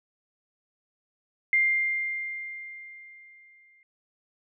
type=tone with exponential decay; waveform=sine; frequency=2100 Hz; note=C7; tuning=6 cents sharp; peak=-18 dBFS; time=1.53-3.83 s; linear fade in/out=1 ms; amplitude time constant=500 ms; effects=none